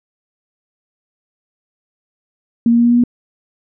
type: tone with pitch steps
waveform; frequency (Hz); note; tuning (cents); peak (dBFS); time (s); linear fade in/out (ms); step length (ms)
sine; 233.2 / 235 / 236.7 / 238.5 / 240.3 / 242.1; A#3 / A#3 / A#3 / A#3 / B3 / B3; +1 / +14 / +27 / +40 / -47 / -34; -8; 2.66-3.038; 2; 63
effects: none